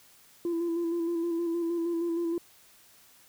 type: tone with vibrato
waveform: sine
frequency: 338.1 Hz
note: E4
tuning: 44 cents sharp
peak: -25 dBFS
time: 0.45-2.38 s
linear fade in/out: 2 ms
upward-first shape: square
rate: 6.4 Hz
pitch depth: 27 cents each way
effects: tanh soft clip ceiling -25 dBFS + white hiss -58 dBFS RMS until 3.28 s